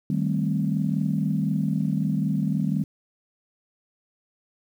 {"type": "chord", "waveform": "sine", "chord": "A half-diminished seventh", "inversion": "second", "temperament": "equal", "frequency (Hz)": [155.56, 196, 220, 261.6], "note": ["Eb3", "G3", "A3", "C4"], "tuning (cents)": [0, 0, 0, 0], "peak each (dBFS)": [-25, -25, -29, -30], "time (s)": [0.1, 2.84], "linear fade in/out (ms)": 2, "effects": ["tanh soft clip ceiling -11 dBFS", "9-bit"]}